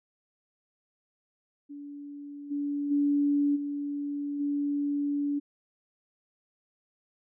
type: tone with level steps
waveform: sine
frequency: 287.3 Hz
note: D4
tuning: 38 cents flat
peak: -39 / -28 / -22 / -30 / -26 dBFS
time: 1.69-5.4 s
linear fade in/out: 20 ms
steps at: 2.5 / 2.9 / 3.55 / 4.39 s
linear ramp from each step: 20 ms
effects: none

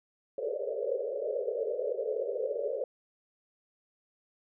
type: band-pass noise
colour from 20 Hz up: white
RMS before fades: -33 dBFS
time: 0.38-2.84 s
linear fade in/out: 2 ms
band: 410 to 590 Hz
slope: 96 dB/octave
effects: none

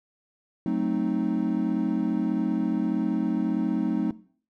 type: chord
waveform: triangle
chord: F# diminished seventh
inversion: none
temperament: equal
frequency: 185 / 220 / 261.6 / 311.1 Hz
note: F#3 / A3 / C4 / Eb4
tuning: 0 / 0 / 0 / 0 cents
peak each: -27 dBFS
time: 0.66-4.11 s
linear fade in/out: 2 ms
effects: noise-tail reverb RT60 0.5 s tail -19 dB re dry

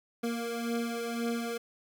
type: beating tone pair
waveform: 25% pulse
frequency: 233.1 / 235 Hz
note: A#3 / A#3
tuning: 0 / +14 cents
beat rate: 1.9 Hz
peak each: -29 / -33 dBFS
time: 0.23-1.58 s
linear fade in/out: 10 ms
effects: none

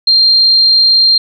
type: tone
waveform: sine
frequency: 4186 Hz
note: C8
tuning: in tune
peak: -5 dBFS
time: 0.07-1.18 s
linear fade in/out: 5 ms
effects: none

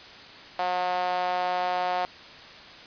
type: tone with high-pass filter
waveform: sawtooth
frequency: 180.6 Hz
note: F#3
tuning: 42 cents flat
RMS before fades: -27 dBFS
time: 0.59-2.05 s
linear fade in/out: 0 ms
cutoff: 720 Hz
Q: 3.9
effects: white hiss -45 dBFS RMS until 2.86 s + resampled to 11025 Hz

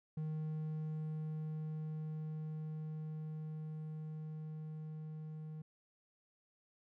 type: tone with level ramp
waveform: triangle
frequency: 155.56 Hz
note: D#3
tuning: in tune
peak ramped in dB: -35 to -42 dBFS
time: 0.17-5.62 s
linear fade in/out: 5 ms
effects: none

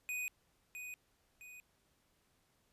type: tone with echo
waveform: square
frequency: 2489 Hz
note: D#7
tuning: in tune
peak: -38 dBFS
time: 0.09-0.28 s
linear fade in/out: 0 ms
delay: 660 ms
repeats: 2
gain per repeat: -7 dB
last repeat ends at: 1.6 s
effects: pink hiss -75 dBFS RMS until 2.72 s + resampled to 32000 Hz

